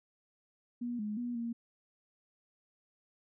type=tone with pitch steps; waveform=sine; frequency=241 / 210.4 / 242 / 233.4 Hz; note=B3 / G#3 / B3 / A#3; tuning=-42 / +23 / -35 / +2 cents; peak=-34 dBFS; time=0.81-1.53 s; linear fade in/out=10 ms; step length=180 ms; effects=none